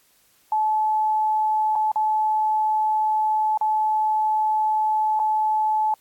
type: tone with dropouts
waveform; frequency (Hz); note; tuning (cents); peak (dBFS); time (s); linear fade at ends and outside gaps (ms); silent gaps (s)
sine; 863; A5; -34; -18; 0.52-5.94; 2; 1.755-1.759 / 1.917-1.958 / 3.575-3.611 / 5.193-5.198
effects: white hiss -60 dBFS RMS until 6 s + AAC 64 kbps